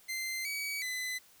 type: tone with pitch steps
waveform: sawtooth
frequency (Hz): 2078 / 2271 / 2015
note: C7 / C#7 / B6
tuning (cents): -12 / +41 / +34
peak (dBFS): -31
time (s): 0.08-1.19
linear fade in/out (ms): 20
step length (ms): 370
effects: white hiss -61 dBFS RMS until 1.4 s